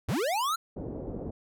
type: linear sweep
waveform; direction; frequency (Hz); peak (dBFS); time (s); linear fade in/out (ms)
square; up; 61.74 to 1378; -27; 0.08-0.56; 10
type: low-pass noise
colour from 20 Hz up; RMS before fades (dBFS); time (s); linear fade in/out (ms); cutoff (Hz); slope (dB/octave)
white; -37; 0.76-1.31; 10; 500; 24
effects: none

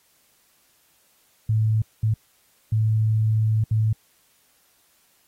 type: tone bursts at uneven times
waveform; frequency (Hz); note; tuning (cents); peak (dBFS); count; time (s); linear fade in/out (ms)
sine; 109.5; A2; -8; -17; 4; 1.49-1.82 / 2.03-2.14 / 2.72-3.64 / 3.71-3.93; 5
effects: white hiss -62 dBFS RMS until 5.27 s + AAC 48 kbps

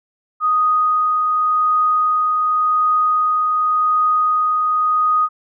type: tone with tremolo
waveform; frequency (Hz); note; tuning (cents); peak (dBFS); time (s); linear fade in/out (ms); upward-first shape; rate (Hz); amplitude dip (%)
sine; 1244.5; D#6; 0; -12; 0.4-5.29; 50; triangle; 0.89; 25
effects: none

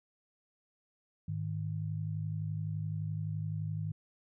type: tone pair together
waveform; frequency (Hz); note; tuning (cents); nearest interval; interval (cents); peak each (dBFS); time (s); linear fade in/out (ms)
sine; 103.82 / 155.56; G#2 / D#3; 0 / 0; perfect fifth; 700; -36 / -36; 1.28-3.92; 5
effects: none

